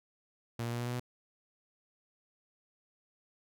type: tone with pitch steps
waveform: sawtooth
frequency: 117 / 118.22 / 119.46 / 120.71 / 121.97 / 123.24 Hz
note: A#2 / A#2 / A#2 / B2 / B2 / B2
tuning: +7 / +25 / +43 / -39 / -21 / -3 cents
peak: -30 dBFS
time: 0.59-0.998 s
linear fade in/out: 5 ms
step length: 68 ms
effects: none